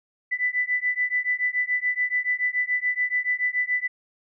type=beating tone pair; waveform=sine; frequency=1986 / 1993 Hz; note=B6 / B6; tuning=+9 / +15 cents; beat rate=7 Hz; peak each=-25 dBFS; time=0.31-3.88 s; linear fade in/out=20 ms; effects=none